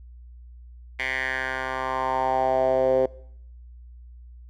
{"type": "tone with band-pass filter sweep", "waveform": "10% pulse", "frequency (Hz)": 130.81, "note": "C3", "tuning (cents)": 0, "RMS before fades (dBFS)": -24, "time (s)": [0.99, 3.06], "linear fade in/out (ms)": 5, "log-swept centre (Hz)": [2200, 480], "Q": 4.1, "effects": ["noise-tail reverb RT60 0.7 s tail -22 dB re dry", "added 60 Hz sine -42 dBFS peak until 4.49 s"]}